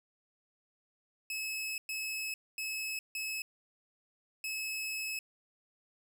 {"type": "tone bursts at uneven times", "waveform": "sawtooth", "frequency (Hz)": 2586, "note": "E7", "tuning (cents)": -34, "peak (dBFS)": -32, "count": 5, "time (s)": [[1.3, 1.78], [1.89, 2.34], [2.58, 2.99], [3.15, 3.42], [4.44, 5.19]], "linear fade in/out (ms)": 2, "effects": []}